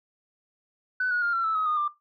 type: tone with pitch steps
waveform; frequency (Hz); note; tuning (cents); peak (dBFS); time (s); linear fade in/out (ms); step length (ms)
sine; 1502 / 1452.5 / 1404.7 / 1358.4 / 1313.6 / 1270.3 / 1228.5 / 1188; F#6 / F#6 / F6 / F6 / E6 / D#6 / D#6 / D6; +26 / -32 / +10 / -48 / -6 / +36 / -22 / +20; -22; 1-1.88; 5; 110
effects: noise-tail reverb RT60 0.2 s tail -19 dB re dry + tanh soft clip ceiling -18 dBFS